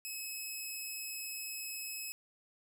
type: tone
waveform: 10% pulse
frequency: 2574 Hz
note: E7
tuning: 42 cents flat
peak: -31 dBFS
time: 0.05-2.12 s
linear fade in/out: 0 ms
effects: none